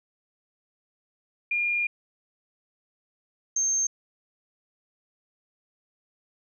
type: tone pair in turn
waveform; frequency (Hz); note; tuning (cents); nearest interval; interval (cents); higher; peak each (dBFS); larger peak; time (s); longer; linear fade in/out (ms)
sine; 2414 / 6360; D7 / G8; +47 / +24; octave + perfect fourth; 1677; second; -23 / -22; second; 1.51-1.87 / 3.56-3.87; first; 5
effects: none